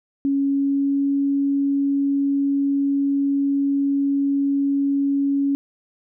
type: tone with pitch glide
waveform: sine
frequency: 277.2 to 279.1 Hz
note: C#4 to C#4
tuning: 0 to +12 cents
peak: -17 dBFS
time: 0.25-5.55 s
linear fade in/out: 0 ms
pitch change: +12 cents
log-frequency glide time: 0.43-1.11 s
effects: none